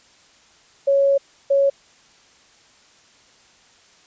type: tone bursts at uneven times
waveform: sine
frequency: 554.4 Hz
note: C#5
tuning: in tune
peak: -13 dBFS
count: 2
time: 0.87-1.18 / 1.5-1.7 s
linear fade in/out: 10 ms
effects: white hiss -53 dBFS RMS until 4.06 s + resampled to 16000 Hz